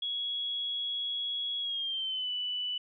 sine tone with pitch glide, 3339 to 2975 Hz, G#7 to F#7, +9 to +9 cents, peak -31 dBFS, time 0.02-2.78 s, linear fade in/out 5 ms, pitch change -200 cents, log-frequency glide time 1.6-2.31 s, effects none

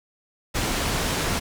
pink low-pass noise, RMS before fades -25 dBFS, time 0.54-1.4 s, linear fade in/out 20 ms, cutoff 10000 Hz, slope 12 dB/octave, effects none

